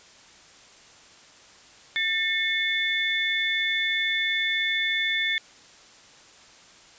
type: tone cluster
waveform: sine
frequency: 1795 / 2182 / 3497 Hz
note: A6 / C#7 / A7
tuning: +34 / -28 / -11 cents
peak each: -27 dBFS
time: 1.96-5.38 s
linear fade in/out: 0 ms
effects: white hiss -51 dBFS RMS until 6.98 s + resampled to 16000 Hz